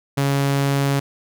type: tone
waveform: sawtooth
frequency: 139.3 Hz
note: C#3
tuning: 9 cents sharp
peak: -13 dBFS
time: 0.17-1 s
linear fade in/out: 10 ms
effects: none